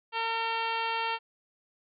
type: harmonic tone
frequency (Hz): 454.8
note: A#4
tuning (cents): -43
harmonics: 1 / 2 / 3 / 4 / 5 / 6 / 7 / 8 / 9 / 10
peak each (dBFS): -40 / -31 / -37 / -40 / -41 / -36 / -39 / -48 / -50 / -47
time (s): 0.12-1.19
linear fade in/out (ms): 50
effects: none